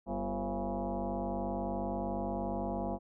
sine tone with frequency modulation, 243.3 Hz, B3, 26 cents flat, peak -32 dBFS, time 0.06-2.99 s, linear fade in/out 50 ms, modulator 146 Hz, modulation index 4.2, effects none

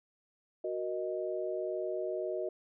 sine chord, D# minor, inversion first, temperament equal with one note detuned, 370 / 471.9 / 622.3 Hz, F#4 / A#4 / D#5, 0 / +21 / 0 cents, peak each -36 / -40 / -36 dBFS, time 0.64-2.49 s, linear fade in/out 5 ms, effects none

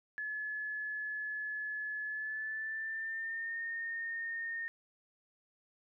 sine tone with pitch glide, 1712 to 1834.9 Hz, A6 to A#6, -48 to -28 cents, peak -36 dBFS, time 0.18-4.68 s, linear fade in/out 0 ms, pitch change +120 cents, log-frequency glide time 2.05-3.58 s, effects none

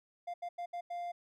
triangle tone bursts at uneven times, 698.5 Hz, F5, in tune, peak -35 dBFS, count 5, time 0.27-0.34 / 0.42-0.49 / 0.58-0.66 / 0.73-0.81 / 0.9-1.12 s, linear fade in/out 10 ms, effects none

